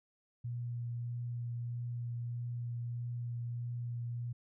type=tone with vibrato; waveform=sine; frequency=119.7 Hz; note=A#2; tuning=46 cents sharp; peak=-36 dBFS; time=0.44-4.33 s; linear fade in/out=10 ms; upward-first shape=triangle; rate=1.6 Hz; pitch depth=13 cents each way; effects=none